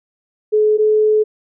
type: tone pair in turn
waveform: sine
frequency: 426.9 / 428.9 Hz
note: G#4 / A4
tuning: +48 / -44 cents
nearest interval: unison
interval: 8 cents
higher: second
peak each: -10 dBFS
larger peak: neither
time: 0.52-0.78 / 0.78-1.24 s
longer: second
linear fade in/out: 20 ms
effects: none